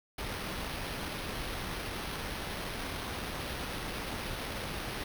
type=noise with sample-and-hold; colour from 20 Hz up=pink; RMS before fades=-38 dBFS; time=0.18-5.04 s; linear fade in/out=5 ms; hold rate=7350 Hz; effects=none